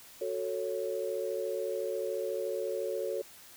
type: chord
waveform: sine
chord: F# minor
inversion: none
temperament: just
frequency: 370 / 444 / 555 Hz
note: F#4 / A4 / C#5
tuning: 0 / +16 / +2 cents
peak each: -37 / -35 / -35 dBFS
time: 0.21-3.22 s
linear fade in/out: 5 ms
effects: white hiss -53 dBFS RMS until 3.56 s